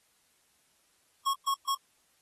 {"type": "tone bursts", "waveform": "square", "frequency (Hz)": 1096, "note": "C#6", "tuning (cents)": -20, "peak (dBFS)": -27, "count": 3, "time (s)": [1.26, 1.751], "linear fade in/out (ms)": 10, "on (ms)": 77, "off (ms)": 130, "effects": ["white hiss -69 dBFS RMS until 2.21 s", "AAC 32 kbps"]}